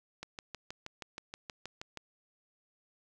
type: click train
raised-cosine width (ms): 0.2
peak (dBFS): -24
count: 12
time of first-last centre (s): 0.23-1.973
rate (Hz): 6.31
effects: none